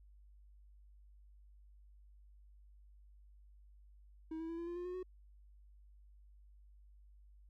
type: tone with pitch steps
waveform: triangle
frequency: 319.7 / 326.2 / 332.9 / 339.7 / 346.6 / 353.7 / 360.9 / 368.3 Hz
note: D#4 / E4 / E4 / F4 / F4 / F4 / F#4 / F#4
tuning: +47 / -18 / +17 / -48 / -13 / +22 / -43 / -8 cents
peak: -38 dBFS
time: 4.31-5.03 s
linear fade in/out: 5 ms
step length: 90 ms
effects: added 50 Hz sine -58 dBFS peak until 7.49 s + MP3 96 kbps